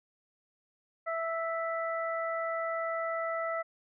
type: harmonic tone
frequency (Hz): 659.3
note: E5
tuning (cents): 0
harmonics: 1 / 2 / 3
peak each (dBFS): -33 / -35 / -39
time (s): 1.06-3.63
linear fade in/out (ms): 20
effects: none